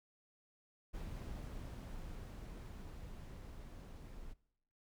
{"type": "noise with level ramp", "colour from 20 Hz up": "brown", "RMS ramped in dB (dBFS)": [-45, -52], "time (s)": [0.93, 4.34], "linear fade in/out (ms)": 20, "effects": ["noise-tail reverb RT60 0.7 s tail -21 dB re dry"]}